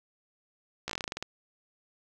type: slowing click train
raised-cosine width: 0.2 ms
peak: -16 dBFS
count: 12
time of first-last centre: 0.88-1.226 s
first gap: 15 ms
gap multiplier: 1.14
effects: none